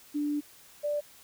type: tone pair in turn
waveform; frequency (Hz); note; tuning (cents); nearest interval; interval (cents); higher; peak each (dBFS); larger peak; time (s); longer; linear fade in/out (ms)
sine; 293.7 / 587.4; D4 / D5; 0 / 0; octave; 1200; second; -27; neither; 0.14-0.41 / 0.83-1.01; first; 20
effects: white hiss -55 dBFS RMS until 1.23 s